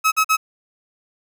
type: tone bursts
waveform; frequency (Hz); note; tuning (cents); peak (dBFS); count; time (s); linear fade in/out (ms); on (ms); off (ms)
30% pulse; 1284; E6; -46; -11; 3; 0.04-0.37; 20; 80; 45
effects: none